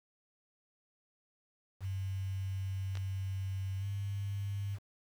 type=tone with pitch glide; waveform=sine; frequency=96 to 99.96 Hz; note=G2 to G2; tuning=-36 to +34 cents; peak=-34 dBFS; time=1.8-4.79 s; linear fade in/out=50 ms; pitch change=+70 cents; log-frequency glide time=3.79-3.85 s
type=clicks; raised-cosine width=0.2 ms; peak=-28 dBFS; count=2; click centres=2.954 / 2.972 s
effects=9-bit